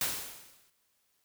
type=noise with exponential decay; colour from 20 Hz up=white; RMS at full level=-29 dBFS; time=0.01-0.7 s; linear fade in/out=2 ms; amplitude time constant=150 ms; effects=white hiss -74 dBFS RMS until 1.24 s